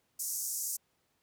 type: band-pass noise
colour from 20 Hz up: pink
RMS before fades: -36 dBFS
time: 0.19-0.77 s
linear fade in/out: 10 ms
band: 5800 to 15000 Hz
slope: 48 dB/octave
effects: pink hiss -75 dBFS RMS until 1.22 s + high-pass 80 Hz 12 dB/octave

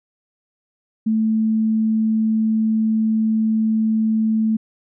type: tone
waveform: sine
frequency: 220 Hz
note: A3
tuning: in tune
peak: -15 dBFS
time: 1.06-4.57 s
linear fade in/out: 10 ms
effects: none

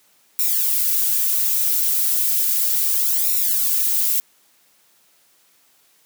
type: noise with flanger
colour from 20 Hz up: violet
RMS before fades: -19 dBFS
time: 0.39-4.2 s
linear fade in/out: 0 ms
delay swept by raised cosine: 0.63 to 6.43 ms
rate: 0.34 Hz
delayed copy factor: -0.95
effects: white hiss -58 dBFS RMS until 6.05 s + high-pass 150 Hz 12 dB/octave

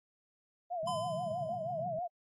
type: tone with vibrato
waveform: sine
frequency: 674 Hz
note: E5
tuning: 38 cents sharp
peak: -34 dBFS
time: 0.7-2.08 s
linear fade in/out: 20 ms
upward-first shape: triangle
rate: 6.2 Hz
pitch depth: 150 cents each way
type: band-pass noise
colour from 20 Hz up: pink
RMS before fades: -46 dBFS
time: 0.83-1.99 s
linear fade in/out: 2 ms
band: 110 to 210 Hz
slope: 96 dB/octave
type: tone with exponential decay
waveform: square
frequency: 1018 Hz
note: C6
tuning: 48 cents flat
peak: -35 dBFS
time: 0.87-1.84 s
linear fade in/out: 5 ms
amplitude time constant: 210 ms
effects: AAC 32 kbps

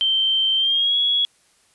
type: tone with pitch glide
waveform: sine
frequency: 3124 to 3348 Hz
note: G7 to G#7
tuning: -7 to +13 cents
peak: -16 dBFS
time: 0.01-1.25 s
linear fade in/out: 0 ms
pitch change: +120 cents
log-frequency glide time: 0.56-0.97 s
effects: white hiss -59 dBFS RMS until 1.74 s + resampled to 24000 Hz

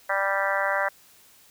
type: harmonic tone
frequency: 196.2 Hz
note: G3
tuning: 2 cents sharp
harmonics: 3 / 4 / 5 / 6 / 7 / 8 / 9 / 10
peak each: -28 / -31 / -31 / -33 / -32 / -29 / -32 / -31 dBFS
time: 0.09-0.89 s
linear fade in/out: 10 ms
effects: white hiss -55 dBFS RMS until 1.5 s

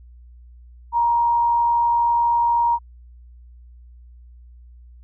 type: tone with frequency modulation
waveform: sine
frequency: 942 Hz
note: A#5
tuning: 18 cents sharp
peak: -15 dBFS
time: 0.92-2.79 s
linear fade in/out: 50 ms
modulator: 71.8 Hz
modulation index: 0.2
effects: added 60 Hz sine -42 dBFS peak until 5.03 s

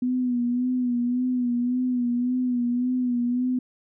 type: tone with vibrato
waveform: sine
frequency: 246.9 Hz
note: B3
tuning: in tune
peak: -21 dBFS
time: 0.02-3.59 s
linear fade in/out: 5 ms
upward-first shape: sine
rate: 1.8 Hz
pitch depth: 46 cents each way
effects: none

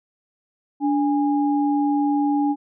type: tone pair together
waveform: sine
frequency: 290 / 821.2 Hz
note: D4 / G#5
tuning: -22 / -20 cents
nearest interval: octave + tritone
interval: 1802 cents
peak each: -18 / -24 dBFS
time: 0.8-2.56 s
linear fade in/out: 50 ms
effects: none

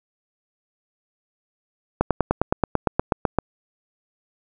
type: slowing click train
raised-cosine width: 1 ms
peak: -3 dBFS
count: 13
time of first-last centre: 2.01-3.387 s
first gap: 97 ms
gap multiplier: 1.03
effects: none

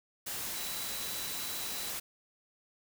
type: tone in noise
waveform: sine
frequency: 3951 Hz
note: B7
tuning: in tune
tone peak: -44 dBFS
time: 0.55-1.9 s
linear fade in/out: 10 ms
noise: white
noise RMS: -38 dBFS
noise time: 0.26-2 s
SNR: -9 dB
effects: none

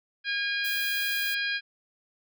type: harmonic tone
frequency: 814 Hz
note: G#5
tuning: 35 cents flat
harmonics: 2 / 3 / 4 / 5 / 6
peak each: -29 / -33 / -35 / -37 / -39 dBFS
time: 0.24-1.61 s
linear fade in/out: 50 ms
type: noise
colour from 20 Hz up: violet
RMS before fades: -36 dBFS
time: 0.64-1.35 s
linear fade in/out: 10 ms
effects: none

